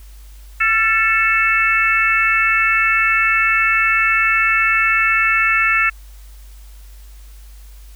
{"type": "harmonic tone with a mistuned harmonic", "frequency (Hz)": 440, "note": "A4", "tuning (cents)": 0, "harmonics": [3, 4, 5, 6], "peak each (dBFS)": [-18, -18, -18, -18], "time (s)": [0.6, 5.9], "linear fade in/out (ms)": 10, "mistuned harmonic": 3, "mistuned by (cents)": 44, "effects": ["added 50 Hz sine -36 dBFS peak until 7.95 s", "white hiss -50 dBFS RMS until 7.95 s"]}